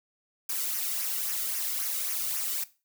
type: noise with flanger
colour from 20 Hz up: blue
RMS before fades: -31 dBFS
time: 0.49-2.64 s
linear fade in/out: 5 ms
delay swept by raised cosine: 0.24 to 1.23 ms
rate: 3.7 Hz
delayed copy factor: -0.6
effects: noise-tail reverb RT60 0.3 s tail -17 dB re dry